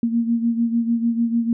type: beating tone pair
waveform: sine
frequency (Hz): 231.5 / 238.2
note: A#3 / A#3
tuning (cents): -12 / +38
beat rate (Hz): 6.7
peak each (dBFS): -18 / -24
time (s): 0.03-1.53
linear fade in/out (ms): 2
effects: none